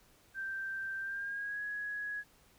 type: tone with pitch glide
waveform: sine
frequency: 1568 to 1670.9 Hz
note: G6 to G#6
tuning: 0 to +10 cents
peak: -36 dBFS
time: 0.34-2.24 s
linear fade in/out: 50 ms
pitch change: +110 cents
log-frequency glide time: 1-1.62 s
effects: pink hiss -65 dBFS RMS until 2.58 s